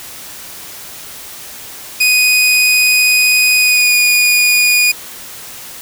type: tone with pitch glide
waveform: sawtooth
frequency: 2489 to 2455 Hz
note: D#7 to D#7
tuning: 0 to -24 cents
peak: -5 dBFS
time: 2-4.92 s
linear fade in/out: 10 ms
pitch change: -24 cents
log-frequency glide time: 3.58-3.95 s
effects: white hiss -31 dBFS RMS until 5.81 s